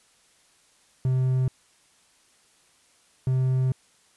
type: tone pair in turn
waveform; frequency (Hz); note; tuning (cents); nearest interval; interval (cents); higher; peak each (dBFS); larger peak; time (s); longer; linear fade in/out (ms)
triangle; 129.3 / 129.75; C3 / C3; -20 / -14; unison; 6; second; -18; neither; 1.05-1.48 / 3.27-3.72; second; 2
effects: white hiss -61 dBFS RMS until 4.16 s + resampled to 24000 Hz